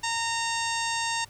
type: harmonic tone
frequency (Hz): 920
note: A#5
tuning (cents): -23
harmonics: 1 / 2 / 3 / 4 / 5 / 6 / 7 / 8 / 9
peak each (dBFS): -30 / -33 / -35 / -36 / -37 / -38 / -38 / -39 / -40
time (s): 0.03-1.25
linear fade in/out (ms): 10
effects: added 100 Hz sine -55 dBFS peak until 1.29 s + pink hiss -55 dBFS RMS until 1.29 s